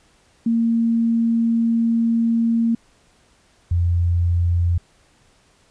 sine tone pair in turn, 230 / 86.5 Hz, A#3 / F2, -23 / -16 cents, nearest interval octave + perfect fourth, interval 1693 cents, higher first, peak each -15 dBFS, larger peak neither, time 0.46-2.75 / 3.71-4.78 s, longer first, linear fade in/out 5 ms, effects pink hiss -57 dBFS RMS until 5.7 s + resampled to 22050 Hz

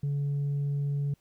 sine tone with tanh clipping, 142.4 Hz, C#3, 47 cents sharp, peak -27 dBFS, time 0.03-1.14 s, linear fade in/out 5 ms, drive 1 dB, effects pink hiss -70 dBFS RMS until 1.2 s

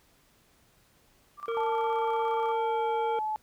sine tone with tremolo, 1176 Hz, D6, 2 cents sharp, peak -34 dBFS, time 1.37-2.56 s, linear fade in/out 50 ms, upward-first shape square, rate 17 Hz, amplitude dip 80%
harmonic tone, 460 Hz, A#4, 23 cents flat, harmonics 1 / 3 / 5 / 7, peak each -29 / -41 / -46 / -49 dBFS, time 1.48-3.19 s, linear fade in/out 2 ms
sine tone with pitch glide, 880 to 861.4 Hz, A5 to A5, 0 to -37 cents, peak -28 dBFS, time 1.57-3.36 s, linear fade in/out 0 ms, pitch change -37 cents, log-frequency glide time 2.56-2.86 s
effects pink hiss -64 dBFS RMS until 3.42 s

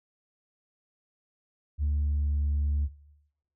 sine tone with pitch glide, 73.42 to 72.58 Hz, D2 to D2, 0 to -20 cents, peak -22 dBFS, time 1.78-2.89 s, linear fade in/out 50 ms, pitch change -20 cents, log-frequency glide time 1.88-2.39 s, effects noise-tail reverb RT60 0.9 s tail -20 dB re dry + tanh soft clip ceiling -22 dBFS

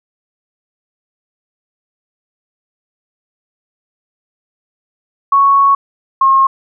sine tone pair in turn, 1108.7 / 1076.5 Hz, C#6 / C6, 0 / +49 cents, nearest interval minor second, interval 51 cents, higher first, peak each -6 dBFS, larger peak neither, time 5.32-5.75 / 6.21-6.47 s, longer first, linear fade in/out 5 ms, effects none

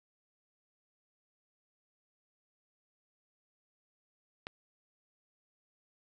click, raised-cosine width 0.3 ms, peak -23 dBFS, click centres 4.469 s, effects none

